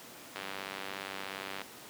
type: click train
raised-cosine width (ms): 0.3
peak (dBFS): -22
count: 123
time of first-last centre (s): 0.36-1.616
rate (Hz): 97.1
effects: pink hiss -49 dBFS RMS until 1.89 s + high-pass 200 Hz 12 dB/octave